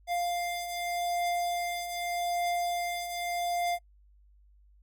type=beating tone pair; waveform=square; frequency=698.5 / 699.33 Hz; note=F5 / F5; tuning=0 / +2 cents; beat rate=0.83 Hz; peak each=-38 / -31 dBFS; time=0.07-3.79 s; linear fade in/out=50 ms; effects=noise-tail reverb RT60 0.1 s tail -25 dB re dry + added 50 Hz sine -57 dBFS peak until 4.82 s